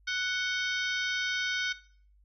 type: harmonic tone with a mistuned harmonic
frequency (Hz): 740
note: F#5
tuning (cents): 0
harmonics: 2 / 3 / 4 / 5 / 6 / 7 / 8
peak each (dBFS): -32 / -36 / -38 / -40 / -42 / -43 / -44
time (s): 0.07-1.73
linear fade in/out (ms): 10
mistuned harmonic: 4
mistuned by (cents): +100
effects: noise-tail reverb RT60 0.5 s tail -17 dB re dry + added 50 Hz sine -59 dBFS peak until 2.24 s